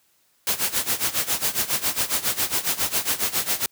white noise with tremolo, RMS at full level -21 dBFS, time 0.47-3.66 s, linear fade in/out 2 ms, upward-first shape sine, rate 7.3 Hz, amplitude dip 85%, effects white hiss -64 dBFS RMS until 3.71 s + high-pass 60 Hz 12 dB/octave

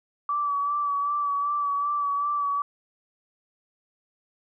sine tone with vibrato, 1152 Hz, D6, 34 cents flat, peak -23 dBFS, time 0.29-2.62 s, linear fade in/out 2 ms, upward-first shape sine, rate 2.6 Hz, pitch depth 30 cents each way, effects none

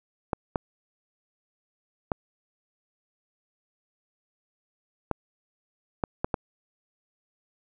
clicks, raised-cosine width 1 ms, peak -11 dBFS, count 7, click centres 0.332 / 0.558 / 2.118 / 5.113 / 6.038 / 6.245 / 6.342 s, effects none

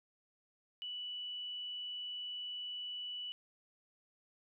sine tone, 2960 Hz, F#7, in tune, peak -40 dBFS, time 0.82-3.32 s, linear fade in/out 0 ms, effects none

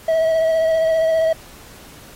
triangle tone with vibrato, 646 Hz, E5, 35 cents flat, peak -12 dBFS, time 0.08-1.33 s, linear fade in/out 5 ms, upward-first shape sine, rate 15 Hz, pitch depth 20 cents each way, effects pink hiss -43 dBFS RMS until 2.15 s + AAC 48 kbps

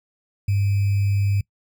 sine tone with sample-and-hold, 100 Hz, G2, 35 cents sharp, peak -17 dBFS, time 0.48-1.41 s, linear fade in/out 5 ms, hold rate 2450 Hz, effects noise-tail reverb RT60 0.1 s tail -23 dB re dry

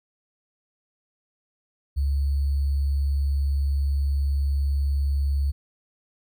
sine tone with sample-and-hold, 69.9 Hz, C#2, 15 cents sharp, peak -20 dBFS, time 1.96-5.52 s, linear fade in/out 20 ms, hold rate 4410 Hz, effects none

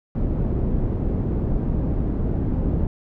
pink low-pass noise, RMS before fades -22 dBFS, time 0.15-2.87 s, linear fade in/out 2 ms, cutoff 310 Hz, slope 12 dB/octave, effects none

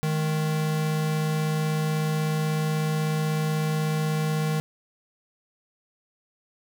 square tone pair together, 155.56 / 211.8 Hz, D#3 / G#3, 0 / +34 cents, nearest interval perfect fourth, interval 534 cents, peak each -24 / -35 dBFS, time 0.03-4.6 s, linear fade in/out 0 ms, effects none

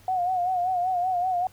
sine tone with vibrato, 727 Hz, F#5, 31 cents flat, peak -22 dBFS, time 0.08-1.47 s, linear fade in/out 2 ms, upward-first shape sine, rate 5.2 Hz, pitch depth 65 cents each way, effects added 101 Hz sine -54 dBFS peak until 1.52 s + pink hiss -56 dBFS RMS until 1.52 s

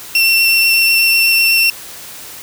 30% pulse tone with vibrato, 2708 Hz, E7, 46 cents sharp, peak -6 dBFS, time 0.15-1.7 s, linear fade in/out 2 ms, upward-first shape sine, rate 8.1 Hz, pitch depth 9 cents each way, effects white hiss -32 dBFS RMS until 2.42 s

